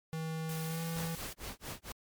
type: tone with pitch glide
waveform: square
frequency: 160.4 to 165 Hz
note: E3 to E3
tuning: -47 to +2 cents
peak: -36 dBFS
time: 0.13-1.15 s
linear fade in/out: 0 ms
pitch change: +49 cents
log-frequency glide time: 0.65-0.81 s
type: noise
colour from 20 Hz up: white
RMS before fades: -46 dBFS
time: 0.49-1.33 s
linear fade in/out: 2 ms
type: noise with tremolo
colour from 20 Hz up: pink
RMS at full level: -41 dBFS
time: 0.96-1.92 s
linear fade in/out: 2 ms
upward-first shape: sine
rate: 4.4 Hz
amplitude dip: 100%
effects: MP3 96 kbps